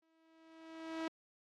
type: tone with exponential growth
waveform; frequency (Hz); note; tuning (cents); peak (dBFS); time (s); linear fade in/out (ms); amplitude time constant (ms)
sawtooth; 323.7; E4; -31; -32; 0.02-1.08; 5; 230
effects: low-pass 4000 Hz 12 dB/octave + AAC 64 kbps